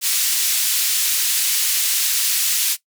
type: band-pass noise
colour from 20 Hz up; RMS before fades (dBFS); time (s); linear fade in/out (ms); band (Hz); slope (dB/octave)
white; -19; 0.01-2.77; 50; 2600 to 15000; 12
effects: noise-tail reverb RT60 0.1 s tail -17 dB re dry